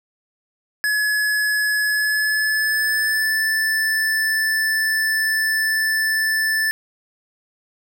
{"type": "tone with pitch glide", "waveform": "square", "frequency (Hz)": [1700, 1758.9], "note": ["G#6", "A6"], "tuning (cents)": [40, -1], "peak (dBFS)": -18, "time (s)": [0.84, 6.71], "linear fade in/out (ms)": 0, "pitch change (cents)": 59, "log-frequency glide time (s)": [1.84, 3.43], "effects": []}